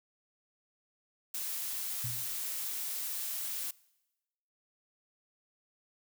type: noise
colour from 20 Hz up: blue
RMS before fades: -37 dBFS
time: 1.34-3.71 s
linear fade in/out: 5 ms
type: tone with exponential decay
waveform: sine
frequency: 120.6 Hz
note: B2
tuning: 41 cents flat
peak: -34 dBFS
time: 2.04-2.37 s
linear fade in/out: 5 ms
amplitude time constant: 71 ms
effects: noise-tail reverb RT60 1.0 s tail -23 dB re dry